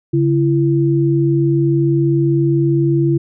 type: tone pair together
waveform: sine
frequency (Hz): 140.74 / 336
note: C#3 / E4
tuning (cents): +27 / +33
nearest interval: octave + minor third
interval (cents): 1506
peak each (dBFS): -14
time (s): 0.13-3.18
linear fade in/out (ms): 10
effects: none